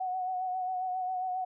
sine tone with vibrato, 740 Hz, F#5, in tune, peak -30 dBFS, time 0-1.45 s, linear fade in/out 10 ms, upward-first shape sine, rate 7.4 Hz, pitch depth 31 cents each way, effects none

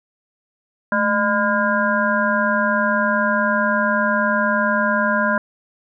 harmonic tone with a mistuned harmonic, 202.7 Hz, G#3, 42 cents flat, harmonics 1 / 3 / 5 / 7 / 8, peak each -22 / -22 / -22 / -22 / -22 dBFS, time 0.92-5.38 s, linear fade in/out 2 ms, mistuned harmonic 1, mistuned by +110 cents, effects none

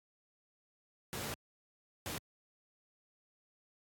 pink noise bursts at uneven times, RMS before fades -40 dBFS, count 2, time 1.13-1.34 / 2.06-2.18 s, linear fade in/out 0 ms, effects high-pass 80 Hz 12 dB/octave + AAC 64 kbps

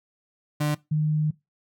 35% pulse / sine tone pair in turn, 149.1 / 153.11 Hz, D3 / D#3, +27 / -28 cents, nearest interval unison, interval 45 cents, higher second, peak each -20 dBFS, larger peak neither, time 0.6-0.75 / 0.91-1.31 s, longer second, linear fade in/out 10 ms, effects noise-tail reverb RT60 0.2 s tail -20 dB re dry

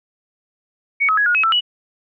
sine tone with pitch steps, 2233 / 1280 / 1670 / 1440 / 2560 / 1330 / 2937 Hz, C#7 / D#6 / G#6 / F#6 / D#7 / E6 / F#7, +12 / +49 / +9 / -47 / +49 / +15 / -13 cents, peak -13 dBFS, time 1-1.609 s, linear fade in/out 20 ms, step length 87 ms, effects none

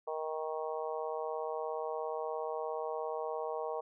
harmonic tone, 157 Hz, D#3, 16 cents sharp, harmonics 3 / 4 / 5 / 6 / 7, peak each -38 / -40 / -42 / -44 / -45 dBFS, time 0.07-3.81 s, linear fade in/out 10 ms, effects none

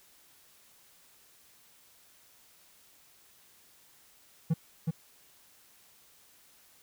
triangle tone with echo, 161.6 Hz, E3, 34 cents flat, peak -21 dBFS, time 4.5-4.54 s, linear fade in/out 10 ms, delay 370 ms, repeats 1, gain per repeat -3 dB, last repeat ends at 4.91 s, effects white hiss -61 dBFS RMS until 6.82 s

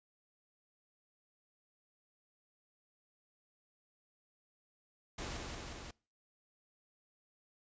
pink noise with echo, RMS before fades -42 dBFS, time 5.18-5.37 s, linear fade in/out 5 ms, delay 180 ms, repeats 3, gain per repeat -2 dB, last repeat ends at 5.91 s, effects noise-tail reverb RT60 0.4 s tail -26 dB re dry + resampled to 16000 Hz

